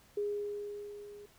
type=tone with level ramp; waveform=sine; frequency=411.5 Hz; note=G#4; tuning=16 cents flat; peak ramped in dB=-30 to -48 dBFS; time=0.17-1.26 s; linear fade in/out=5 ms; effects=pink hiss -63 dBFS RMS until 1.38 s